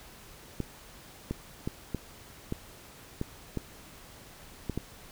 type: clicks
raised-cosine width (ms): 3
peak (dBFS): -18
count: 9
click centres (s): 0.603 / 1.31 / 1.675 / 1.947 / 2.524 / 3.214 / 3.573 / 4.697 / 4.776
effects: pink hiss -51 dBFS RMS until 5.11 s